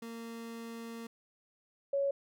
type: tone pair in turn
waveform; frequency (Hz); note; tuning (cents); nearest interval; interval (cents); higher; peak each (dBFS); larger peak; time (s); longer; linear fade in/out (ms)
30% pulse / sine; 230 / 556.9; A#3 / C#5; -23 / +8; octave + minor third; 1531; second; -39 / -28; second; 0.02-1.07 / 1.93-2.11; first; 5
effects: none